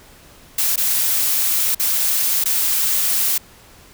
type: noise with dropouts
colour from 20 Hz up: blue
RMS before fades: -18 dBFS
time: 0.58-3.38 s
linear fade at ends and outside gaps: 5 ms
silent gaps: 0.76-0.776 / 1.748-1.796 / 2.44-2.456 s
effects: pink hiss -46 dBFS RMS until 3.93 s